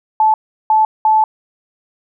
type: tone bursts at uneven times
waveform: sine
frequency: 870 Hz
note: A5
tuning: 20 cents flat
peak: -8 dBFS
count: 3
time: 0.2-0.34 / 0.7-0.85 / 1.05-1.24 s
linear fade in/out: 2 ms
effects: none